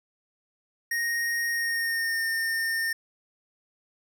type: tone with pitch glide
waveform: square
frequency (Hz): 1864.7 to 1817.9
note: A#6 to A#6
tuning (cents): 0 to -44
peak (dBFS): -26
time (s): 0.91-2.93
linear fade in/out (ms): 5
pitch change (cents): -44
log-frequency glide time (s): 1.5-2.25
effects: none